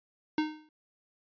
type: tone with exponential decay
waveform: square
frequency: 307.8 Hz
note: D#4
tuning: 19 cents flat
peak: -24 dBFS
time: 0.38-0.69 s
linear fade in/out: 2 ms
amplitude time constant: 66 ms
effects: resampled to 11025 Hz